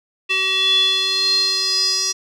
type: tone with band-pass filter sweep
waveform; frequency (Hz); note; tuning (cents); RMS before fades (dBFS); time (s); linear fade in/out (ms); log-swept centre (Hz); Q
square; 380.5; F#4; +48; -18; 0.29-2.13; 20; 2900 to 5500; 10
effects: none